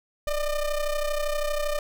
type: ring-modulated tone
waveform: square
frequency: 302.3 Hz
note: D#4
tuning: 50 cents flat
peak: -22 dBFS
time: 0.27-1.79 s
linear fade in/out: 2 ms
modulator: 286 Hz
effects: none